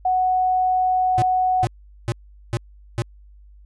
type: tone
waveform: sine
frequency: 740 Hz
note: F#5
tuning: in tune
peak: -16 dBFS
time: 0.05-1.65 s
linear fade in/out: 5 ms
type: tone bursts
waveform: square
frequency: 116.54 Hz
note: A#2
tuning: in tune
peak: -20 dBFS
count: 5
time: 1.18-3.02 s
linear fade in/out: 0 ms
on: 40 ms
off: 410 ms
effects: added 50 Hz sine -44 dBFS peak until 3.65 s + resampled to 24000 Hz